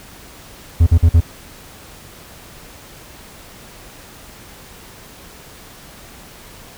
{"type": "tone bursts", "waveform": "triangle", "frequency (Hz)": 83.3, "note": "E2", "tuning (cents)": 19, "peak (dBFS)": -4, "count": 4, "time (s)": [0.8, 1.206], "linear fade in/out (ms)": 10, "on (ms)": 67, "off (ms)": 46, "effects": ["pink hiss -40 dBFS RMS until 6.77 s"]}